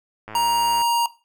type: click train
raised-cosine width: 0.5 ms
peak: -21 dBFS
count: 59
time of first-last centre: 0.28-0.817 s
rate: 108 Hz
type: tone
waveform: square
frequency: 940 Hz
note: A#5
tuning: 14 cents sharp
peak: -18 dBFS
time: 0.35-1.06 s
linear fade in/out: 2 ms
effects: noise-tail reverb RT60 0.3 s tail -17 dB re dry